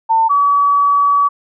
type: tone pair in turn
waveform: sine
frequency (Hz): 899 / 1140.2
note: A5 / C#6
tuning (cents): +37 / +48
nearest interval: major third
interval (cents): 411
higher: second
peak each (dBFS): -9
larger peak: neither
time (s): 0.09-0.29 / 0.29-1.29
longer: second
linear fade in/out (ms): 20
effects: none